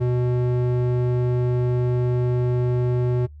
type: tone with band-pass filter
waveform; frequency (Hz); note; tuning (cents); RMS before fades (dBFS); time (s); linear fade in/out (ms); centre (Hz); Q
square; 123.47; B2; 0; -21; 0-3.27; 20; 250; 2
effects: noise-tail reverb RT60 0.1 s tail -21 dB re dry + added 74 Hz sine -39 dBFS peak until 3.4 s

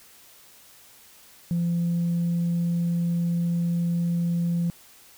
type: tone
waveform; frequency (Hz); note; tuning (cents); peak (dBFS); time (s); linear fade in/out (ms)
sine; 171.3; F3; -33; -20; 1.51-4.7; 0
effects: tanh soft clip ceiling -19 dBFS + white hiss -52 dBFS RMS until 5.17 s

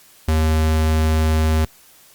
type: tone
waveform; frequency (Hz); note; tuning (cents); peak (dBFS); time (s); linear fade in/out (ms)
square; 78.7; D#2; +20; -15; 0.28-1.65; 5
effects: white hiss -49 dBFS RMS until 2.14 s + Opus 48 kbps

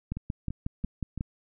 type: two click trains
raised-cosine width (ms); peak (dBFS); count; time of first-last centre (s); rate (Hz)
5; -18 / -22; 7 / 4; 0.12-1.209 / 0.17-1.177; 5.51 / 2.98
effects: none

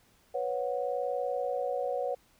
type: chord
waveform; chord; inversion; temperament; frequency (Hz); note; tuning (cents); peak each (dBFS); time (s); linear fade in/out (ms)
sine; B suspended second; none; equal with one note detuned; 493.9 / 554.4 / 734; B4 / C#5 / F#5; 0 / 0 / -14; -33 / -33 / -35; 0.34-2.15; 10
effects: pink hiss -65 dBFS RMS until 2.39 s

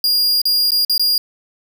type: tone with dropouts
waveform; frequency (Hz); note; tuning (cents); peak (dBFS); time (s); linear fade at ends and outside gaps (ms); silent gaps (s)
45% pulse; 4832; D8; +48; -12; 0.04-1.18; 2; 0.417-0.454 / 0.707-0.718 / 0.849-0.896 / 0.979-0.995
effects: 8-bit

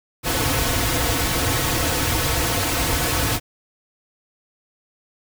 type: noise with comb filter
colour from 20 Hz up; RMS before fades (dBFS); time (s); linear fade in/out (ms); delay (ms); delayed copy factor
pink; -21; 0.23-3.4; 50; 5; -0.95
effects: none

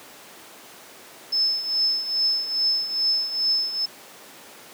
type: tone with tremolo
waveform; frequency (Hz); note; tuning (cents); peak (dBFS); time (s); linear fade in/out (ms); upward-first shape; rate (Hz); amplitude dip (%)
sine; 5240; E8; -11; -17; 1.32-3.86; 10; triangle; 2.4; 75
effects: pink hiss -44 dBFS RMS until 4.73 s + high-pass 300 Hz 12 dB/octave

